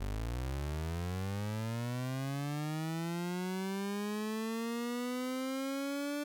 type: linear sweep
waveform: 30% pulse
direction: up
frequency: 47 to 293.3 Hz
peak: -32 dBFS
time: 0-6.24 s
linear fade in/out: 10 ms
effects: none